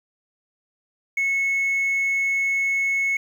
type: tone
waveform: sine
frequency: 2195 Hz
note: C#7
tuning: 18 cents flat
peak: -17 dBFS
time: 1.17-3.17 s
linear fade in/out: 5 ms
effects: tanh soft clip ceiling -18 dBFS + 8-bit